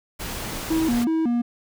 pink noise, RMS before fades -31 dBFS, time 0.19-1.05 s, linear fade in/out 20 ms
triangle tone with vibrato, 277.2 Hz, C#4, in tune, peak -17 dBFS, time 0.7-1.42 s, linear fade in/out 10 ms, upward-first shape square, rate 2.7 Hz, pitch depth 260 cents each way
effects none

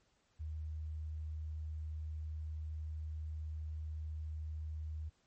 sine tone, 77.7 Hz, D#2, 2 cents flat, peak -39 dBFS, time 0.39-5.1 s, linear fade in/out 20 ms, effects pink hiss -75 dBFS RMS until 5.26 s + MP3 32 kbps

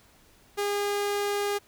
sawtooth tone, 407.5 Hz, G#4, 33 cents flat, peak -22 dBFS, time 0.57-1.59 s, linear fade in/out 20 ms, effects pink hiss -59 dBFS RMS until 1.67 s

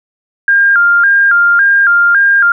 sine tone with vibrato, 1500 Hz, F#6, 23 cents sharp, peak -5 dBFS, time 0.48-2.52 s, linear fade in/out 2 ms, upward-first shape square, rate 1.8 Hz, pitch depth 120 cents each way, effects none

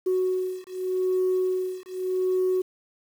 sine beating tone pair, 370 / 370.84 Hz, F#4 / F#4, 0 / +4 cents, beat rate 0.84 Hz, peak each -25 dBFS, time 0.06-2.62 s, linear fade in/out 10 ms, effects tanh soft clip ceiling -17 dBFS + 8-bit

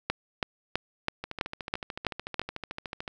two click trains, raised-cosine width 0.3 ms, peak -19 / -10 dBFS, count 26 / 8, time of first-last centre 1.24-3.078 / 0.1-2.395 s, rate 13.6 / 3.05 Hz, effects none

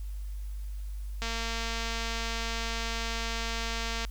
click train, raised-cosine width 0.2 ms, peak -17 dBFS, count 649, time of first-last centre 1.22-4.05 s, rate 229 Hz, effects added 50 Hz sine -34 dBFS peak until 4.1 s + white hiss -59 dBFS RMS until 4.1 s

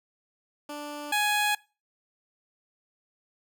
15% pulse tone pair in turn, 293.7 / 834.6 Hz, D4 / G#5, 0 / +8 cents, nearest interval octave + tritone, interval 1808 cents, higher second, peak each -29 / -17 dBFS, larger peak second, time 0.69-1.12 / 1.12-1.55 s, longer neither, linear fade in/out 5 ms, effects noise-tail reverb RT60 0.3 s tail -22 dB re dry

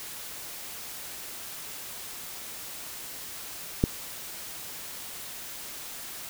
click, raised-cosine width 3 ms, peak -7 dBFS, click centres 3.839 s, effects white hiss -40 dBFS RMS until 6.29 s

